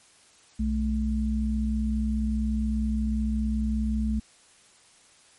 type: tone pair together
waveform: sine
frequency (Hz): 62.5 / 217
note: B1 / A3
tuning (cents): +21 / -24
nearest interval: octave + minor seventh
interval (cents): 2155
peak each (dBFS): -26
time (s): 0.59-4.2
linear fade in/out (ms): 10
effects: white hiss -57 dBFS RMS until 5.38 s + MP3 48 kbps